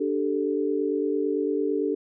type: chord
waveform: sine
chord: D suspended fourth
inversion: none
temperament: just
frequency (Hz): 293.7 / 391.6 / 440.5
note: D4 / G4 / A4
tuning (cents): 0 / -2 / +2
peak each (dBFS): -27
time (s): 0-1.95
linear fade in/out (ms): 10
effects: none